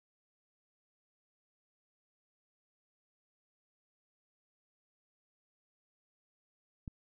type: click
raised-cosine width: 5 ms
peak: -29 dBFS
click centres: 6.878 s
effects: none